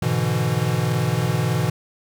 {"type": "chord", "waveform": "square", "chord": "E dominant seventh", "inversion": "first", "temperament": "equal", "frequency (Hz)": [103.83, 123.47, 146.83, 164.81], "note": ["G#2", "B2", "D3", "E3"], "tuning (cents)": [0, 0, 0, 0], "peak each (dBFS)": [-28, -23, -27, -25], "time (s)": [0.02, 1.7], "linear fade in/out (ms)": 5, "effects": []}